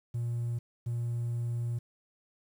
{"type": "tone pair in turn", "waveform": "triangle", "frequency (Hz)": [118.6, 118.6], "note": ["A#2", "A#2"], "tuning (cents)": [30, 30], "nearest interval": "unison", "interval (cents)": 0, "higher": "neither", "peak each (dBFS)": -27, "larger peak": "neither", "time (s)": [[0.14, 0.59], [0.86, 1.79]], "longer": "second", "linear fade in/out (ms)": 10, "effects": ["tanh soft clip ceiling -25 dBFS", "10-bit"]}